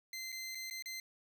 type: tone with dropouts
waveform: 20% pulse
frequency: 2070 Hz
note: C7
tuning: 19 cents flat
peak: -36 dBFS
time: 0.13-1 s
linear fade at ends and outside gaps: 2 ms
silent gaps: 0.32-0.325 / 0.549-0.553 / 0.7-0.709 / 0.824-0.858 s
effects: none